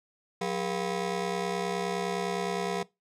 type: ring-modulated tone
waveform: 20% pulse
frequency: 293.7 Hz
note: D4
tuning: in tune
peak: -21 dBFS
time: 0.41-2.83 s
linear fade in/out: 5 ms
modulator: 112 Hz
effects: noise-tail reverb RT60 0.2 s tail -20 dB re dry + low-pass 8000 Hz 12 dB/octave